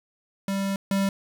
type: tone pair in turn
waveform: square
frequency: 196 / 196 Hz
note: G3 / G3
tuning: 0 / 0 cents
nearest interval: unison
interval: 0 cents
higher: neither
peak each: -25 / -22 dBFS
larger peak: second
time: 0.48-0.76 / 0.91-1.09 s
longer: first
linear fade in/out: 2 ms
effects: 8-bit